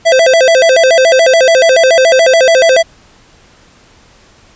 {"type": "tone with vibrato", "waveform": "square", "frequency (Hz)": 587, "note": "D5", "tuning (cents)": -1, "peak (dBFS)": -5, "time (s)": [0.05, 2.83], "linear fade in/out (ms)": 20, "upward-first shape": "square", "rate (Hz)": 7, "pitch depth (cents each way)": 210, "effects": ["pink hiss -44 dBFS RMS until 4.55 s", "resampled to 16000 Hz"]}